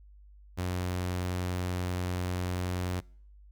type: tone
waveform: sawtooth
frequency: 90.3 Hz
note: F#2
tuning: 42 cents flat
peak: -26 dBFS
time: 0.57-3.01 s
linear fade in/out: 20 ms
effects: noise-tail reverb RT60 0.6 s tail -26 dB re dry + added 50 Hz sine -51 dBFS peak until 3.51 s

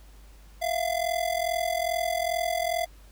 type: ring-modulated tone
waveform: square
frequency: 682 Hz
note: F5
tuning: 41 cents flat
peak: -23 dBFS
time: 0.61-2.86 s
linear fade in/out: 20 ms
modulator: 21.2 Hz
effects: added 50 Hz sine -48 dBFS peak until 3.11 s + pink hiss -58 dBFS RMS until 3.11 s

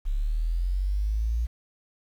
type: linear sweep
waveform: sine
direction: up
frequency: 33.73 to 58.9 Hz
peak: -23 dBFS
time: 0.05-1.47 s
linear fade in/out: 20 ms
effects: 9-bit

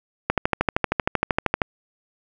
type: click train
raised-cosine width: 0.5 ms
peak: -3 dBFS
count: 18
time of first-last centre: 0.3-1.618 s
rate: 12.9 Hz
effects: none

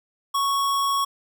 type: tone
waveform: square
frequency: 1108.7 Hz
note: C#6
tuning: in tune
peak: -21 dBFS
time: 0.34-1.05 s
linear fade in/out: 10 ms
effects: none

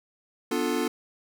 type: chord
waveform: square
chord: B half-diminished seventh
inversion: none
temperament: equal with one note detuned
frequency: 246.9 / 293.7 / 352.5 / 440 Hz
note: B3 / D4 / F4 / A4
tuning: 0 / 0 / +16 / 0 cents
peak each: -31 dBFS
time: 0.51-0.88 s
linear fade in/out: 5 ms
effects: none

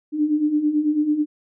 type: beating tone pair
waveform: sine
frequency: 293.7 / 302.8 Hz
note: D4 / D#4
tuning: 0 / -47 cents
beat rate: 9.1 Hz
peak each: -24 / -18 dBFS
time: 0.12-1.26 s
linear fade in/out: 50 ms
effects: none

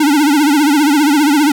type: tone with vibrato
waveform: square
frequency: 293.7 Hz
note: D4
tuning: in tune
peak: -9 dBFS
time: 0-1.52 s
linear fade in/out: 5 ms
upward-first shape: triangle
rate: 15 Hz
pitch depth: 140 cents each way
effects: none

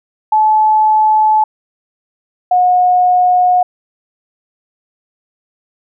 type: tone pair in turn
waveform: sine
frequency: 863 / 724.6 Hz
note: A5 / F#5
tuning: -34 / -36 cents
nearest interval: minor third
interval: 302 cents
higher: first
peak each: -7 dBFS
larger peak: neither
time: 0.32-1.44 / 2.51-3.63 s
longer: neither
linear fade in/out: 5 ms
effects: none

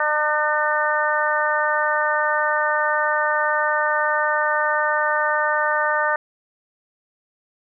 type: harmonic tone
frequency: 301.8 Hz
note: D4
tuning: 47 cents sharp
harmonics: 2 / 3 / 4 / 5 / 6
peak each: -24 / -24 / -24 / -24 / -24 dBFS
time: 0-6.16 s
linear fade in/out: 2 ms
effects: none

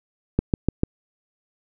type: click train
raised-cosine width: 3 ms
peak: -5 dBFS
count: 4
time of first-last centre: 0.39-0.834 s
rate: 6.75 Hz
effects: none

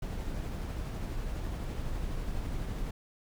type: noise with tremolo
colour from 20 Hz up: brown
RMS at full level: -34 dBFS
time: 0.02-2.91 s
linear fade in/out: 5 ms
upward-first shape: triangle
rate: 12 Hz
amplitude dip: 25%
effects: none

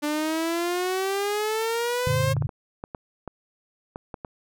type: exponential sweep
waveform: sawtooth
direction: up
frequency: 293.7 to 540 Hz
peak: -20 dBFS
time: 0.02-2.34 s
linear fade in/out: 20 ms
type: chord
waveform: sine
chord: Gb augmented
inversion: none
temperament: just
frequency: 92.5 / 115.62 / 144.53 Hz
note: Gb2 / Bb2 / D3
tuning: 0 / -14 / -27 cents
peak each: -30 / -26 / -25 dBFS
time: 2.07-2.47 s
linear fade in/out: 0 ms
type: clicks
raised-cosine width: 1 ms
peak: -20 dBFS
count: 9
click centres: 2.367 / 2.423 / 2.492 / 2.839 / 2.948 / 3.277 / 3.959 / 4.142 / 4.248 s
effects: none

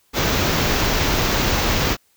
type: band-stop noise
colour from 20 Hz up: pink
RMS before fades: -19 dBFS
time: 0.13-1.97 s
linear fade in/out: 50 ms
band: 6800 to 14000 Hz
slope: 48 dB/octave
effects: white hiss -61 dBFS RMS until 2.16 s

